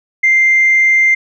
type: tone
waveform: sine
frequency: 2093 Hz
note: C7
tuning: in tune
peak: -6 dBFS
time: 0.23-1.15 s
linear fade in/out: 10 ms
effects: tanh soft clip ceiling -3 dBFS